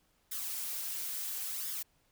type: noise with flanger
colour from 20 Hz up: blue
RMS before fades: -38 dBFS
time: 0.31-1.83 s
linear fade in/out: 10 ms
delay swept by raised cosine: 0.58 to 5.88 ms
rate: 0.73 Hz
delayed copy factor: +0.55
effects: pink hiss -72 dBFS RMS until 2.11 s